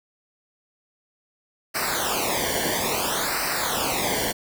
pink noise with flanger, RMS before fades -25 dBFS, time 1.74-4.33 s, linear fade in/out 20 ms, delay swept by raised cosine 0.29 to 0.79 ms, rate 0.59 Hz, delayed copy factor -0.9, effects none

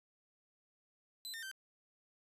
sawtooth tone with pitch steps, 4026 / 1816 / 1555 Hz, B7 / A#6 / G6, +33 / -46 / -14 cents, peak -40 dBFS, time 1.25-1.514 s, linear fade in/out 0 ms, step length 88 ms, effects resampled to 32000 Hz

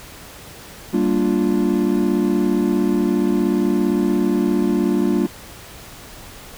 triangle chord, G minor seventh, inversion none, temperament equal, 196 / 233.1 / 293.7 / 349.2 Hz, G3 / Bb3 / D4 / F4, 0 / 0 / 0 / 0 cents, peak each -19 dBFS, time 0.93-5.27 s, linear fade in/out 10 ms, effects pink hiss -39 dBFS RMS until 6.57 s

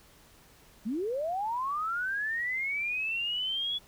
sine linear sweep, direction up, 195 to 3411 Hz, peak -29 dBFS, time 0.85-3.79 s, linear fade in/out 20 ms, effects pink hiss -58 dBFS RMS until 3.87 s

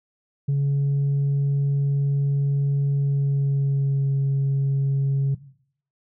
sine tone with pitch glide, 140.3 to 137.49 Hz, C#3 to C#3, +21 to -14 cents, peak -16 dBFS, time 0.48-5.35 s, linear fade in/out 10 ms, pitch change -35 cents, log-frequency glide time 2.95-4.13 s, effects noise-tail reverb RT60 0.6 s tail -17 dB re dry + tanh soft clip ceiling -17 dBFS

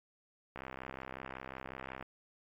click train, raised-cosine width 0.5 ms, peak -28 dBFS, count 97, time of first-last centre 0.56-2.026 s, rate 65.5 Hz, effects AAC 64 kbps

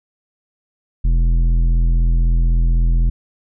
sine tone with tanh clipping, 41.96 Hz, E1, 31 cents sharp, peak -13 dBFS, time 1.04-3.1 s, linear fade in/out 10 ms, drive 10 dB, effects none

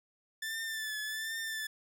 sawtooth tone with vibrato, 1760 Hz, A6, in tune, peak -32 dBFS, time 0.42-1.67 s, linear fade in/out 5 ms, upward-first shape triangle, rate 1.3 Hz, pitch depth 50 cents each way, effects none

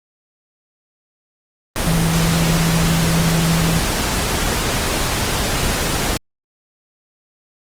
sine tone in noise, 164.81 Hz, E3, in tune, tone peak -15 dBFS, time 1.87-3.79 s, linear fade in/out 0 ms, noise pink, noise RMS -19 dBFS, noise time 1.76-6.17 s, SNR +1 dB, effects low-pass 12000 Hz 12 dB/octave + Opus 24 kbps

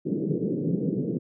pink band-pass noise, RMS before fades -27 dBFS, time 0.05-1.19 s, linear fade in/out 20 ms, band 140 to 450 Hz, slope 48 dB/octave, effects none

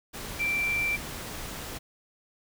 sine tone in noise, 2349 Hz, D7, in tune, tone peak -25 dBFS, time 0.39-0.97 s, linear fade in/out 20 ms, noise pink, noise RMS -38 dBFS, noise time 0.13-1.79 s, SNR +10 dB, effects none

